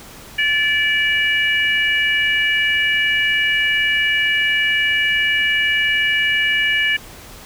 harmonic tone, 580 Hz, D5, 22 cents flat, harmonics 3 / 4 / 5, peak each -18 / -19 / -20 dBFS, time 0.38-6.97 s, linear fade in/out 10 ms, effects pink hiss -39 dBFS RMS until 7.45 s

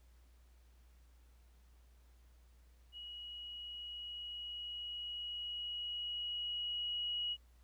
sine tone with level ramp, 2907 Hz, F#7, 31 cents flat, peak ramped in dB -46 to -35 dBFS, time 2.92-7.37 s, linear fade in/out 50 ms, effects added 60 Hz sine -61 dBFS peak until 7.63 s + pink hiss -74 dBFS RMS until 7.63 s

